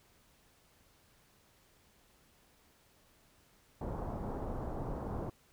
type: low-pass noise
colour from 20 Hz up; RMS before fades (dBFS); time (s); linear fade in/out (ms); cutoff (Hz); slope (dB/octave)
pink; -39; 3.81-5.3; 5; 1000; 24
effects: pink hiss -67 dBFS RMS until 5.52 s